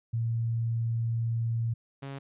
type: tone pair in turn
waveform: sine / sawtooth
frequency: 115.2 / 137.62 Hz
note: A#2 / C#3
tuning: -20 / -12 cents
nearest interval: minor third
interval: 308 cents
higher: second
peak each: -26 / -33 dBFS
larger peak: first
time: 0.13-1.74 / 2.02-2.19 s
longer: first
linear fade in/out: 10 ms
effects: resampled to 8000 Hz